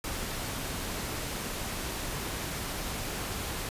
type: noise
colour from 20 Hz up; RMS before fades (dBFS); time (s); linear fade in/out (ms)
pink; -35; 0.04-3.69; 2
effects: resampled to 32000 Hz